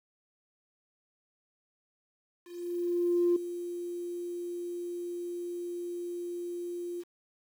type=tone with ADSR envelope; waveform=sine; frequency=349.2 Hz; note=F4; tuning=in tune; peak=-21 dBFS; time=2.44-7.04 s; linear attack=920 ms; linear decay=5 ms; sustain=-13 dB; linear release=41 ms; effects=tanh soft clip ceiling -18 dBFS + 9-bit